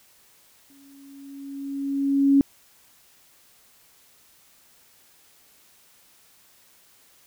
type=tone with exponential growth; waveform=sine; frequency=277.2 Hz; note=C#4; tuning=in tune; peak=-12 dBFS; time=0.7-2.41 s; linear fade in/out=0 ms; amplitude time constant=370 ms; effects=white hiss -57 dBFS RMS until 7.26 s